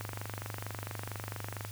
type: click train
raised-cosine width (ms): 0.5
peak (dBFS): -23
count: 41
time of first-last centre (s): 0.01-1.649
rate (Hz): 24.4
effects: added 104 Hz sine -41 dBFS peak until 1.71 s + white hiss -49 dBFS RMS until 1.71 s